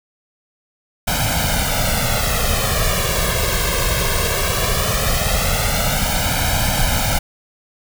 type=noise with flanger; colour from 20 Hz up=pink; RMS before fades=-18 dBFS; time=1.07-7.19 s; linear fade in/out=10 ms; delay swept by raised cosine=1.3 to 1.86 ms; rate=0.18 Hz; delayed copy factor=+0.95; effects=none